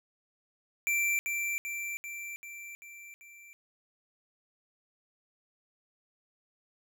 square tone with echo, 2348 Hz, D7, 1 cent flat, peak -27 dBFS, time 0.87-1.19 s, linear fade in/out 0 ms, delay 390 ms, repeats 6, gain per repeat -4 dB, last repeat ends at 3.53 s, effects none

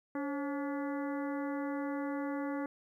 harmonic tone with a mistuned harmonic, 285.4 Hz, D4, 49 cents flat, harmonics 1 / 2 / 3 / 4 / 5 / 6 / 7, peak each -35 / -41 / -45 / -47 / -49 / -51 / -52 dBFS, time 0.15-2.66 s, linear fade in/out 2 ms, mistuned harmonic 2, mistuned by -86 cents, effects 12-bit

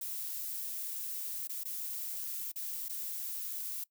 violet noise with dropouts, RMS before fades -39 dBFS, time 0.01-3.84 s, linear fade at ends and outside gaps 5 ms, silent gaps 1.474-1.493 / 1.636-1.652 / 2.518-2.558 / 2.884-2.893 s, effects noise-tail reverb RT60 0.1 s tail -21 dB re dry

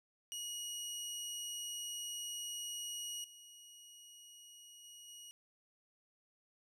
20% pulse tone with level steps, 2900 Hz, F#7, 35 cents flat, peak -36 / -50 / -48 / -46 dBFS, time 0.32-5.31 s, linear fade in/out 0 ms, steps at 3.24 / 4.84 / 5.08 s, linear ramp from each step 2 ms, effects none

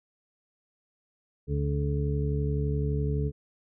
harmonic tone, 71.8 Hz, D2, 39 cents flat, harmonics 1 / 2 / 3 / 4 / 6, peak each -29 / -28 / -40 / -38 / -34 dBFS, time 1.47-3.32 s, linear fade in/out 50 ms, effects none

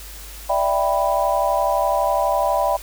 sine chord, E minor seventh, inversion third, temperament equal, 587.3 / 659.3 / 784 / 987.8 Hz, D5 / E5 / G5 / B5, 0 / 0 / 0 / 0 cents, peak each -22 dBFS, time 0.49-2.77 s, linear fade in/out 10 ms, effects added 50 Hz sine -37 dBFS peak until 2.82 s + white hiss -39 dBFS RMS until 2.82 s

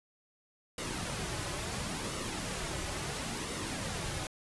pink noise with flanger, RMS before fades -37 dBFS, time 0.78-4.27 s, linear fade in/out 2 ms, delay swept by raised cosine 1.2 to 4.4 ms, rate 0.73 Hz, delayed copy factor -0.5, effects resampled to 24000 Hz

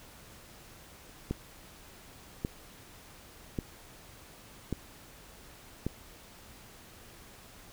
click train, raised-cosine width 3 ms, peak -18 dBFS, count 5, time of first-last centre 1.31-5.866 s, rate 0.878 Hz, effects pink hiss -53 dBFS RMS until 7.72 s

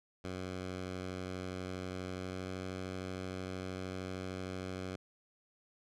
10% pulse tone with pitch glide, 92.3 to 93.1 Hz, F#2 to F#2, -4 to +11 cents, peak -31 dBFS, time 0.24-4.96 s, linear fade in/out 5 ms, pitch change +15 cents, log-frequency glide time 2.11-2.49 s, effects low-pass 7000 Hz 12 dB/octave

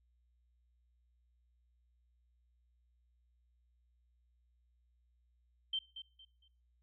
sine tone with echo, 3123 Hz, G7, 7 cents flat, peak -33 dBFS, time 5.73-5.79 s, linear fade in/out 5 ms, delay 230 ms, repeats 3, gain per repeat -11 dB, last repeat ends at 6.48 s, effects noise-tail reverb RT60 0.4 s tail -22 dB re dry + added 60 Hz sine -70 dBFS peak until 6.82 s

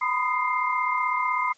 sine tone cluster, 978 / 1014 / 1238 / 2106 Hz, B5 / B5 / D#6 / C7, -17 / +45 / -9 / +11 cents, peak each -30 / -25 / -28 / -28 dBFS, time 0.01-1.53 s, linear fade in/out 10 ms, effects white hiss -59 dBFS RMS until 1.57 s + MP3 32 kbps

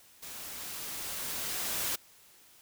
white noise with level ramp, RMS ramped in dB -44 to -32 dBFS, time 0.22-1.96 s, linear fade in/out 10 ms, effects white hiss -59 dBFS RMS until 2.61 s

